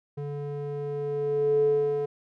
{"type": "tone with band-pass filter sweep", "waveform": "square", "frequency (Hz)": 144.3, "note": "D3", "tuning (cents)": -30, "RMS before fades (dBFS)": -27, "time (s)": [0.17, 2.06], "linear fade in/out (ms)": 10, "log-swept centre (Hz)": [290, 490], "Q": 8.8, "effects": []}